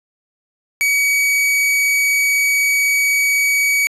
45% pulse tone, 2266 Hz, C#7, 37 cents sharp, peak -13 dBFS, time 0.81-3.87 s, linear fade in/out 0 ms, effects resampled to 32000 Hz

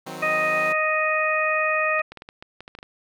10% pulse chord, C diminished, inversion first, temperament equal with one note detuned, 157.74 / 185 / 261.6 Hz, Eb3 / Gb3 / C4, +24 / 0 / 0 cents, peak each -29 dBFS, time 0.06-0.73 s, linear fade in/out 10 ms
harmonic tone, 622.3 Hz, D#5, in tune, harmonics 1 / 2 / 3 / 4, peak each -25 / -25 / -25 / -25 dBFS, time 0.22-2.02 s, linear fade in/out 10 ms
clicks, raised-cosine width 0.3 ms, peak -23 dBFS, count 11, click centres 1.994 / 2.12 / 2.173 / 2.221 / 2.289 / 2.425 / 2.606 / 2.679 / 2.751 / 2.788 / 2.829 s
effects none

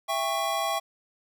square chord, C# diminished, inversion first, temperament just, 665.2 / 798.3 / 1108.7 Hz, E5 / G5 / C#6, +16 / +31 / 0 cents, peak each -31 dBFS, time 0.08-0.8 s, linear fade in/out 20 ms, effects none

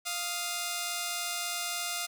5% pulse tone pair together, 698.5 / 1244.6 Hz, F5 / D#6, 0 / 0 cents, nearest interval minor seventh, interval 1000 cents, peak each -22 / -25 dBFS, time 0.05-2.07 s, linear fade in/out 20 ms, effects none

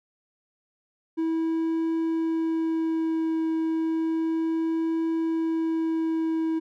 triangle tone with vibrato, 324.5 Hz, E4, 27 cents flat, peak -21 dBFS, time 1.17-6.6 s, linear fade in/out 20 ms, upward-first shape triangle, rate 0.32 Hz, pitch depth 12 cents each way, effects none

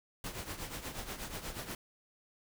pink noise with tremolo, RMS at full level -39 dBFS, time 0.24-1.75 s, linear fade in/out 2 ms, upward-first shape triangle, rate 8.3 Hz, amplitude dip 75%, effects none

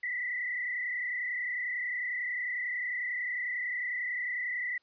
sine tone with frequency modulation, 1975.5 Hz, B6, in tune, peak -31 dBFS, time 0.03-4.78 s, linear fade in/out 5 ms, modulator 31.1 Hz, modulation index 1.9, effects white hiss -72 dBFS RMS until 4.82 s + resampled to 11025 Hz

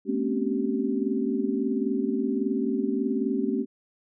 sine tone cluster, 217.3 / 240.9 / 262.4 / 281 / 385 Hz, A3 / B3 / C4 / C#4 / G4, -21 / -43 / +5 / +24 / -31 cents, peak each -30 dBFS, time 0.05-3.66 s, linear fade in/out 50 ms, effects none

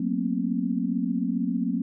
sine tone cluster, 183.6 / 225.8 / 241.2 / 268.2 Hz, F#3 / A3 / B3 / C4, -13 / +45 / -41 / +43 cents, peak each -29 dBFS, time 0-1.82 s, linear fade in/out 5 ms, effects none

